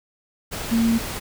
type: tone in noise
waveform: sine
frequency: 228.8 Hz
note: A#3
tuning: 32 cents flat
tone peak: -16 dBFS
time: 0.71-0.99 s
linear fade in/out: 20 ms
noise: pink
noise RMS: -30 dBFS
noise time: 0.51-1.2 s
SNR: +11 dB
effects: none